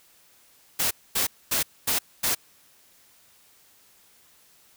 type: noise bursts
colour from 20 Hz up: white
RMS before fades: -24 dBFS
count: 5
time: 0.79-2.35 s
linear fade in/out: 10 ms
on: 120 ms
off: 240 ms
effects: white hiss -58 dBFS RMS until 4.76 s